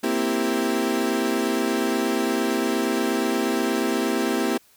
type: chord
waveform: 35% pulse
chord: C dominant seventh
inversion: third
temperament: equal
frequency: 233.1 / 261.6 / 329.6 / 392 Hz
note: Bb3 / C4 / E4 / G4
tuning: 0 / 0 / 0 / 0 cents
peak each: -25 dBFS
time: 0.03-4.58 s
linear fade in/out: 10 ms
effects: white hiss -57 dBFS RMS until 4.76 s